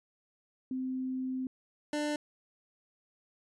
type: tone pair in turn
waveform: sine / 25% pulse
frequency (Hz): 258.9 / 297.4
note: C4 / D4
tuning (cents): -18 / +22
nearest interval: major second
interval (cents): 240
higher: second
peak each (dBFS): -32 / -27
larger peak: second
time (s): 0.71-1.47 / 1.93-2.16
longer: first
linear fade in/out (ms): 2
effects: resampled to 22050 Hz